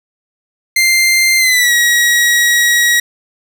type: tone with pitch glide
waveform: sawtooth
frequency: 2093 to 1908.2 Hz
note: C7 to A#6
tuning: 0 to +40 cents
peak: -5 dBFS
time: 0.76-3 s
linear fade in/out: 5 ms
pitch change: -160 cents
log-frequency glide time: 1.38-1.73 s
effects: none